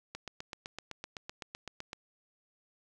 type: click train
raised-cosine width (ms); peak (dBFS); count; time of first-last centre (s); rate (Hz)
0.2; -23; 15; 0.15-1.931; 7.86
effects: none